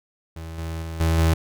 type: tone with level steps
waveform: 35% pulse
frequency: 81.5 Hz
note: E2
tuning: 19 cents flat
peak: -31 / -26 / -28 / -16 / -14 dBFS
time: 0.36-1.34 s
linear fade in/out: 5 ms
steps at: 0.58 / 0.82 / 1 / 1.18 s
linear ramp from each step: 5 ms
effects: none